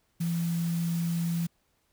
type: tone in noise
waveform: sine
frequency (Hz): 168.9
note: E3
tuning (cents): +42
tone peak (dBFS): -26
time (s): 0.2-1.47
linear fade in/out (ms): 10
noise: white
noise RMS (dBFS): -44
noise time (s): 0.2-1.47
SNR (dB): +15
effects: pink hiss -72 dBFS RMS until 1.92 s